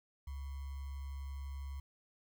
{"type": "tone with sample-and-hold", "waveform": "sine", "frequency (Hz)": 69, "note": "C#2", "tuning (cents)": -7, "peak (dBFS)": -40, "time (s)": [0.27, 1.8], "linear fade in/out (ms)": 5, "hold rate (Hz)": 1050, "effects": []}